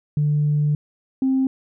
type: tone pair in turn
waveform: sine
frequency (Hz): 148.3 / 264.2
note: D3 / C4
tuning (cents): +17 / +17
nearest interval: minor seventh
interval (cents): 1000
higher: second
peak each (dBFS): -15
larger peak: neither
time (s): 0.17-0.75 / 1.22-1.47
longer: first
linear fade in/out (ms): 2
effects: tanh soft clip ceiling -12 dBFS